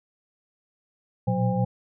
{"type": "tone cluster", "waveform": "sine", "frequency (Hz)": [116.2, 121.7, 183.9, 517, 805], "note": ["A#2", "B2", "F#3", "C5", "G5"], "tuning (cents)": [-5, -25, -10, -21, 46], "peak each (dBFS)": [-27, -27, -25, -30, -31], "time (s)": [1.27, 1.65], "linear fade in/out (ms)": 10, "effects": []}